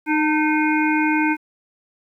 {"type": "harmonic tone with a mistuned harmonic", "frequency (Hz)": 307.5, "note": "D#4", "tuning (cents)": -20, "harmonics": [1, 3, 5, 7, 8], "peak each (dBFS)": [-18, -23, -25, -26, -27], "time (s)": [0.06, 1.37], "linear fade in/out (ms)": 50, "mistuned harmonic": 3, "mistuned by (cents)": -37, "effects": ["9-bit"]}